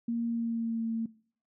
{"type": "tone with pitch glide", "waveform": "sine", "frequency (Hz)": [233.1, 226.6], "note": ["A#3", "A#3"], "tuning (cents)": [0, -49], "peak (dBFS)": -28, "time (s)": [0.08, 1.06], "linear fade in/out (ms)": 5, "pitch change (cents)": -49, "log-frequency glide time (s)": [0.26, 0.87], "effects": ["noise-tail reverb RT60 0.5 s tail -21 dB re dry"]}